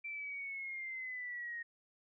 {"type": "linear sweep", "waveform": "sine", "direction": "down", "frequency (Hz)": [2349, 1859], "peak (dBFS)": -40, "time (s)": [0.04, 1.63], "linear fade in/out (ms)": 10, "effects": []}